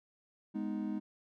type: chord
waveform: triangle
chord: G# minor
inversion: none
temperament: just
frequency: 207.7 / 249.2 / 311.5 Hz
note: G#3 / B3 / D#4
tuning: 0 / +16 / +2 cents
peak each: -35 / -39 / -37 dBFS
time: 0.54-1 s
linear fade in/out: 20 ms
effects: none